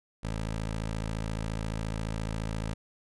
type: tone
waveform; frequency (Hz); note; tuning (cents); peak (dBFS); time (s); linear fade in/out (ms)
15% pulse; 54.4; A1; -19; -25; 0.23-2.74; 10
effects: resampled to 24000 Hz